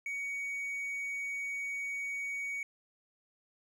triangle tone, 2245 Hz, C#7, 21 cents sharp, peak -33 dBFS, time 0.06-2.63 s, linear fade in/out 2 ms, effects none

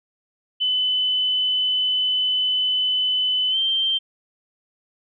sine tone with pitch glide, 3015 to 3143 Hz, F#7 to G7, +32 to +4 cents, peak -18 dBFS, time 0.6-3.99 s, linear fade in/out 20 ms, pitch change +72 cents, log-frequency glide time 3.5-3.58 s, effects none

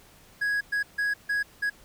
triangle tone bursts at uneven times, 1661.2 Hz, G#6, in tune, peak -22 dBFS, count 5, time 0.41-0.61 / 0.72-0.83 / 0.98-1.14 / 1.29-1.43 / 1.62-1.7 s, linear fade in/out 10 ms, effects pink hiss -55 dBFS RMS until 1.84 s

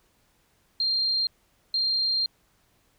sine tone bursts at uneven times, 4189 Hz, C8, 1 cent sharp, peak -22 dBFS, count 2, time 0.8-1.27 / 1.74-2.26 s, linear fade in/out 2 ms, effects pink hiss -66 dBFS RMS until 2.98 s

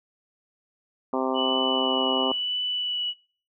harmonic tone, 130.81 Hz, C3, in tune, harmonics 2 / 3 / 4 / 5 / 6 / 7 / 8 / 9, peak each -28 / -30 / -31 / -32 / -33 / -33 / -34 / -35 dBFS, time 1.13-2.32 s, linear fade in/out 2 ms
sine tone with vibrato, 2960 Hz, F#7, in tune, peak -25 dBFS, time 1.34-3.14 s, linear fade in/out 50 ms, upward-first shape triangle, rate 0.98 Hz, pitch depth 14 cents each way
effects noise-tail reverb RT60 0.5 s tail -25 dB re dry

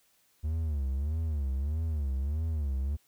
triangle tone with vibrato, 73.42 Hz, D2, in tune, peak -26 dBFS, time 0.43-2.97 s, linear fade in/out 20 ms, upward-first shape sine, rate 1.6 Hz, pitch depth 180 cents each way, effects white hiss -68 dBFS RMS until 3.07 s

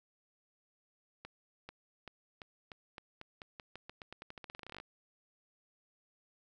accelerating click train, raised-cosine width 0.3 ms, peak -30 dBFS, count 28, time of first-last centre 1.25-4.8 s, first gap 440 ms, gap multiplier 0.88, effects none

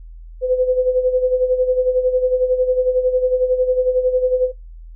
sine tone with tremolo, 507 Hz, B4, 45 cents sharp, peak -11 dBFS, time 0.41-4.52 s, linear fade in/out 50 ms, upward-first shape sine, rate 11 Hz, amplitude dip 70%, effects noise-tail reverb RT60 0.2 s tail -18 dB re dry + added 41 Hz sine -34 dBFS peak until 4.95 s

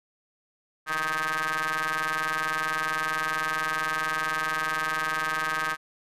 sawtooth ring-modulated tone, 155.56 Hz, D#3, in tune, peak -19 dBFS, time 0.86-5.77 s, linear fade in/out 50 ms, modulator 1410 Hz, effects resampled to 32000 Hz

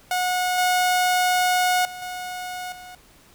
sawtooth tone with level steps, 728 Hz, F#5, 28 cents flat, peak -17 / -14 / -30 / -26 / -35 dBFS, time 0.11-2.95 s, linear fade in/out 2 ms, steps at 0.58 / 1.85 / 2.02 / 2.72 s, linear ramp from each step 2 ms, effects pink hiss -53 dBFS RMS until 3.34 s

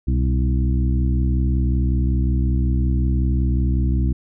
harmonic tone with a mistuned harmonic, 65.41 Hz, C2, in tune, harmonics 1 / 2 / 3 / 4 / 5, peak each -17 / -23 / -27 / -29 / -31 dBFS, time 0.07-4.13 s, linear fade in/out 10 ms, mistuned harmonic 2, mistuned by -81 cents, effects none

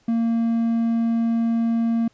triangle tone, 230 Hz, A#3, 23 cents flat, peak -16 dBFS, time 0.08-2.08 s, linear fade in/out 5 ms, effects pink hiss -61 dBFS RMS until 2.13 s + resampled to 16000 Hz

